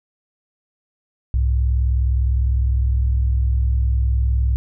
sine tone pair together, 64.69 / 104.4 Hz, C2 / G#2, -19 / +10 cents, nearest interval minor sixth, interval 829 cents, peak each -15 / -24 dBFS, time 1.34-4.56 s, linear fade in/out 0 ms, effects none

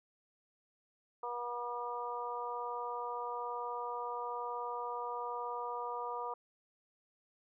harmonic tone, 241.1 Hz, B3, 41 cents flat, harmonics 2 / 3 / 4 / 5, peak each -43 / -45 / -40 / -43 dBFS, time 1.23-6.34 s, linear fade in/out 5 ms, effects none

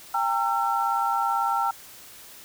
sine tone cluster, 797 / 915 / 1347 Hz, G5 / A#5 / E6, +28 / -32 / +37 cents, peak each -26 dBFS, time 0.14-1.71 s, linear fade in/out 5 ms, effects white hiss -46 dBFS RMS until 2.44 s

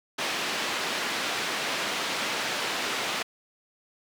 white band-pass noise, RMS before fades -30 dBFS, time 0.18-3.23 s, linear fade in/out 10 ms, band 220 to 3500 Hz, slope 12 dB/octave, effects none

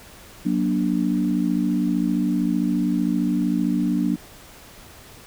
sine chord, Gb augmented, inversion none, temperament equal with one note detuned, 185 / 238.4 / 293.7 Hz, Gb3 / Bb3 / D4, 0 / +39 / 0 cents, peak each -23 dBFS, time 0.45-4.16 s, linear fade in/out 10 ms, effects pink hiss -45 dBFS RMS until 5.26 s

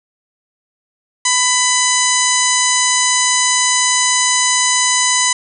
harmonic tone with a mistuned harmonic, 997 Hz, B5, 16 cents sharp, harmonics 1 / 2 / 3 / 4 / 5 / 6 / 7 / 8 / 9, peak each -19 / -19 / -23 / -21 / -24 / -19 / -19 / -24 / -21 dBFS, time 1.25-5.33 s, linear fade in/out 5 ms, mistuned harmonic 6, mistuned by +71 cents, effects none

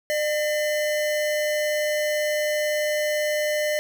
square tone pair together, 603 / 2028 Hz, D5 / B6, +46 / +45 cents, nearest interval octave + major sixth, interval 2099 cents, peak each -23 / -31 dBFS, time 0.1-3.79 s, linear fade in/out 0 ms, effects none

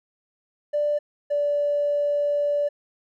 triangle tone pair in turn, 589 / 580.9 Hz, D5 / D5, +5 / -19 cents, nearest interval unison, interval 24 cents, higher first, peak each -16 dBFS, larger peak neither, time 0.73-0.99 / 1.3-2.69 s, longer second, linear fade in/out 20 ms, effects tanh soft clip ceiling -18 dBFS

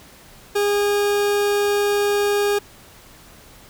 40% pulse tone, 408.9 Hz, G#4, 27 cents flat, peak -16 dBFS, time 0.55-2.59 s, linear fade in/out 10 ms, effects pink hiss -46 dBFS RMS until 3.69 s

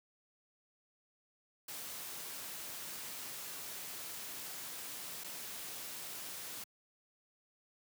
white noise with dropouts, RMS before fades -45 dBFS, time 1.68-6.64 s, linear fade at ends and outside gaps 5 ms, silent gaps 5.238-5.243 s, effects high-pass 100 Hz 12 dB/octave

